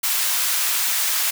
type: high-pass noise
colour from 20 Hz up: white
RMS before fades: -21 dBFS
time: 0.03-1.31 s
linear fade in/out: 10 ms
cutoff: 990 Hz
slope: 12 dB/octave
effects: none